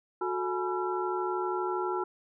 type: tone cluster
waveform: sine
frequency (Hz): 366.5 / 439 / 847 / 982 / 1352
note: F#4 / A4 / G#5 / B5 / E6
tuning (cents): -16 / -4 / +34 / -10 / +43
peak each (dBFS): -31 / -40 / -35 / -37 / -36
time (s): 0.21-2.04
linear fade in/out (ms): 5
effects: none